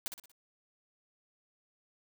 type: noise with echo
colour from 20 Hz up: white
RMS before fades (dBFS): -36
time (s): 0.06-0.08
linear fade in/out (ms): 0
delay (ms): 59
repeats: 4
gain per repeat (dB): -7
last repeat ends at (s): 0.316
effects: none